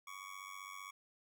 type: tone with amplitude modulation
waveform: 25% pulse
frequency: 1122 Hz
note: C#6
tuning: 21 cents sharp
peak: -40 dBFS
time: 0.07-0.91 s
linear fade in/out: 5 ms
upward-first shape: sine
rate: 95.4 Hz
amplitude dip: 80%
effects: none